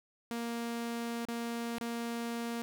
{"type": "tone with dropouts", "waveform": "sawtooth", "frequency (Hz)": 233.9, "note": "A#3", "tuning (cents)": 6, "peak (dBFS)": -31, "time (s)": [0.31, 2.62], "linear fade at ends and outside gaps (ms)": 0, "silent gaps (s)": [[1.252, 1.285], [1.783, 1.811]], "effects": []}